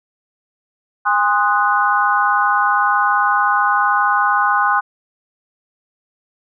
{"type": "chord", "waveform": "sine", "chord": "Ab dominant seventh", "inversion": "none", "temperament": "equal with one note detuned", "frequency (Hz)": [816.8, 1046.5, 1244.5, 1480], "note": ["Ab5", "C6", "Eb6", "Gb6"], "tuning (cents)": [-29, 0, 0, 0], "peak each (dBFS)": -18, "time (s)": [1.05, 4.81], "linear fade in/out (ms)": 20, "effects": []}